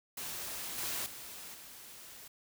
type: noise with level steps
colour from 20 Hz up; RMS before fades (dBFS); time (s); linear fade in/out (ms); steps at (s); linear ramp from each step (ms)
white; -41 / -37 / -47 / -51; 0.17-2.28; 5; 0.78 / 1.06 / 1.54; 2
effects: none